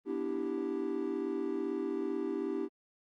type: chord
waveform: triangle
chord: E minor seventh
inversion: second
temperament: equal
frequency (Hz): 246.9 / 293.7 / 329.6 / 392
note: B3 / D4 / E4 / G4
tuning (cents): 0 / 0 / 0 / 0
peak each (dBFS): -39 / -36 / -36 / -34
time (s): 0.05-2.69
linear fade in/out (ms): 50
effects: Opus 24 kbps